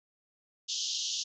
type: band-pass noise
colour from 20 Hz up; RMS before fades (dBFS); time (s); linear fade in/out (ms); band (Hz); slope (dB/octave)
white; -34; 0.68-1.24; 20; 2900 to 6700; 96
effects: none